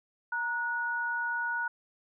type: tone pair together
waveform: sine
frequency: 933 / 1461.9 Hz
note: A#5 / F#6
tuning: +1 / -21 cents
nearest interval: minor sixth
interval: 778 cents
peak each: -35 / -30 dBFS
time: 0.32-1.68 s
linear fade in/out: 5 ms
effects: none